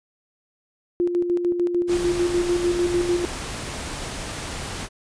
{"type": "tone with tremolo", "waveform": "sine", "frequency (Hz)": 350.3, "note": "F4", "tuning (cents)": 5, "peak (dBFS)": -17, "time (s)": [1, 3.25], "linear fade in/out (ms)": 0, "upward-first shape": "square", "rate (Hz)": 6.7, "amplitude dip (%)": 50}
{"type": "noise", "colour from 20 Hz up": "pink", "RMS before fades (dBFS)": -31, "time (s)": [1.87, 4.89], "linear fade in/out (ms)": 50}
{"effects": ["resampled to 22050 Hz"]}